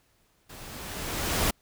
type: noise with level ramp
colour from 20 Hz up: pink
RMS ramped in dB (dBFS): -46 to -24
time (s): 0.49-1.51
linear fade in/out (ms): 10
effects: pink hiss -67 dBFS RMS until 1.61 s